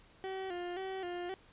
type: tone with vibrato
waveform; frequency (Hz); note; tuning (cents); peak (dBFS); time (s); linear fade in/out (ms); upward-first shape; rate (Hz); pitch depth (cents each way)
30% pulse; 366.7; F#4; -15; -35; 0.24-1.34; 0; square; 1.9; 68
effects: pink hiss -62 dBFS RMS until 1.52 s + resampled to 8000 Hz